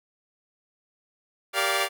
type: chord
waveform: 10% pulse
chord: G minor seventh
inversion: none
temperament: equal with one note detuned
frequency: 392 / 466.2 / 579.2 / 698.5 Hz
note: G4 / Bb4 / D5 / F5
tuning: 0 / 0 / -24 / 0 cents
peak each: -20 / -24 / -19 / -19 dBFS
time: 1.53-1.89 s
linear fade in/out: 50 ms
effects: none